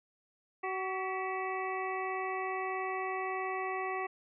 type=harmonic tone with a mistuned harmonic; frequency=376.8 Hz; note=F#4; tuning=32 cents sharp; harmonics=1 / 2 / 3 / 5 / 6 / 7; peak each=-38 / -38 / -39 / -41 / -46 / -47 dBFS; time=0.63-4.07 s; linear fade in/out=10 ms; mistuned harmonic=5; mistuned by=+61 cents; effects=none

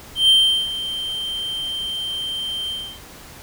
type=tone with ADSR envelope; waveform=triangle; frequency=3136 Hz; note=G7; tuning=in tune; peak=-8 dBFS; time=0.15-3 s; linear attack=140 ms; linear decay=380 ms; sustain=-14 dB; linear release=300 ms; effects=pink hiss -41 dBFS RMS until 3.42 s

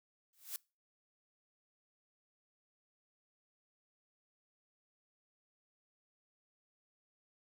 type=noise with exponential growth; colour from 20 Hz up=blue; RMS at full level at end=-38 dBFS; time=0.33-0.56 s; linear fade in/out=1 ms; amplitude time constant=50 ms; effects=noise-tail reverb RT60 0.3 s tail -24 dB re dry

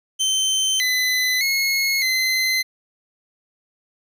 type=tone with pitch steps; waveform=25% pulse; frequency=3096 / 2013 / 2172 / 2053 Hz; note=G7 / B6 / C#7 / C7; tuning=-22 / +33 / -36 / -33 cents; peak=-14 dBFS; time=0.19-2.63 s; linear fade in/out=20 ms; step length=610 ms; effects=none

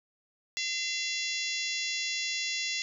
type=harmonic tone; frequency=683 Hz; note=F5; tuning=39 cents flat; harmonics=3 / 4 / 5 / 6 / 7 / 8 / 9 / 10; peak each=-36 / -37 / -38 / -39 / -39 / -40 / -41 / -41 dBFS; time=0.57-2.82 s; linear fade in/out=0 ms; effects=none

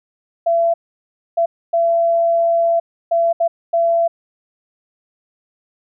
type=tone bursts at uneven times; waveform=sine; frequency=674 Hz; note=E5; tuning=38 cents sharp; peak=-12 dBFS; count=6; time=0.46-0.74 / 1.37-1.46 / 1.73-2.8 / 3.11-3.33 / 3.4-3.48 / 3.73-4.08 s; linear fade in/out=10 ms; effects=none

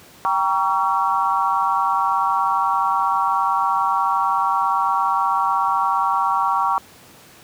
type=chord; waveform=sine; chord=G diminished seventh; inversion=none; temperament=just; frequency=784 / 940.8 / 1128.9 / 1354.7 Hz; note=G5 / Bb5 / Db6 / Fb6; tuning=0 / +16 / +31 / +47 cents; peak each=-23 / -21 / -20 / -26 dBFS; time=0.25-6.78 s; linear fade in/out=0 ms; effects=pink hiss -46 dBFS RMS until 7.43 s + high-pass 100 Hz 12 dB/octave

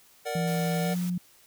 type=chord; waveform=square; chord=Bb augmented; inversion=none; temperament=equal; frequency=466.2 / 587.3 / 740 Hz; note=Bb4 / D5 / F#5; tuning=0 / 0 / 0 cents; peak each=-35 dBFS; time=0.25-0.95 s; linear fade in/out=20 ms
type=tone with pitch glide; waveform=sine; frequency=168.7 to 178.22 Hz; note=E3 to F3; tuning=+40 to +35 cents; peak=-26 dBFS; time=0.35-1.18 s; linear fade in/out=5 ms; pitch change=+95 cents; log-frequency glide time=0.82-0.93 s
type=noise; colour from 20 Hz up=white; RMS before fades=-43 dBFS; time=0.47-1.1 s; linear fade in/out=5 ms
effects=white hiss -58 dBFS RMS until 1.46 s

